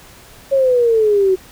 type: exponential sweep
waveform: sine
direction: down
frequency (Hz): 554.4 to 370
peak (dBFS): -10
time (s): 0.51-1.36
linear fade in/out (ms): 20
effects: pink hiss -42 dBFS RMS until 1.51 s